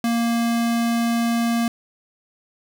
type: tone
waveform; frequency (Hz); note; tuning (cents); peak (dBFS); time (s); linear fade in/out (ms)
square; 233.1; A#3; 0; -19; 0.04-1.68; 2
effects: none